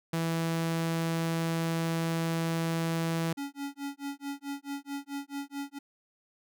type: tone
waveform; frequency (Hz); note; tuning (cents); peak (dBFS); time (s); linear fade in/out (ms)
sawtooth; 164.81; E3; 0; -24; 0.13-3.33; 5
type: tone with tremolo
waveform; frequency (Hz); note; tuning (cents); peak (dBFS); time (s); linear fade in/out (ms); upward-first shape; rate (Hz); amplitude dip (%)
square; 280.9; C#4; +23; -33; 3.37-5.79; 10; sine; 4.6; 100
effects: none